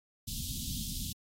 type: band-stop noise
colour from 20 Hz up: pink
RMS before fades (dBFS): -38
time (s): 0.27-1.13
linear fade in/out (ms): 10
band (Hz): 250 to 3200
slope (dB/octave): 48
effects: AAC 48 kbps